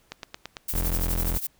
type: click train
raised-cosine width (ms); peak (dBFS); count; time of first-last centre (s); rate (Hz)
0.2; -17; 5; 0.12-0.568; 8.92
type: noise with tremolo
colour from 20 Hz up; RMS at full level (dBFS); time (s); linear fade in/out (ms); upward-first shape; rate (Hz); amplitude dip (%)
violet; -27; 0.68-1.47; 5; triangle; 12; 85
type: tone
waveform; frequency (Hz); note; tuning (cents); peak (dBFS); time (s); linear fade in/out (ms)
35% pulse; 42.57; F1; -44; -23; 0.73-1.38; 10
effects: pink hiss -63 dBFS RMS until 1.59 s